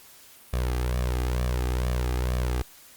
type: tone with flanger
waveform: sawtooth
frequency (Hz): 61.74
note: B1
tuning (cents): 0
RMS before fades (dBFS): -26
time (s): 0.53-2.62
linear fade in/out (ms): 0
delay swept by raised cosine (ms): 1.7 to 2.51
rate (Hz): 2.2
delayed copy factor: +0.6
effects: white hiss -51 dBFS RMS until 2.96 s + Opus 48 kbps